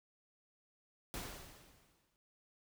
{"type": "noise with exponential decay", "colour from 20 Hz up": "pink", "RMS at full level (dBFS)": -42, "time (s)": [1.14, 2.16], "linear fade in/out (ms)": 0, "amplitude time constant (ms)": 220, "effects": []}